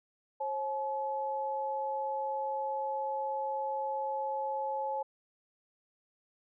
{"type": "tone pair together", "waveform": "sine", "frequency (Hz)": [539.2, 856], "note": ["C#5", "A5"], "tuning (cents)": [-48, -48], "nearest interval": "minor sixth", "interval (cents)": 800, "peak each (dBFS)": [-36, -33], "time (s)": [0.4, 5.03], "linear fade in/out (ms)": 10, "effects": []}